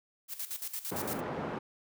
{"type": "noise with tremolo", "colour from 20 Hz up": "blue", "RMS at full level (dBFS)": -37, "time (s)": [0.28, 1.21], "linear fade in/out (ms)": 50, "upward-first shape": "square", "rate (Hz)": 8.8, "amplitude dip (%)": 75}
{"type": "band-pass noise", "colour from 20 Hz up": "pink", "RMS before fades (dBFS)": -37, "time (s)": [0.91, 1.59], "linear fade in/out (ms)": 10, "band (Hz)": [180, 1200], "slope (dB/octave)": 12}
{"effects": []}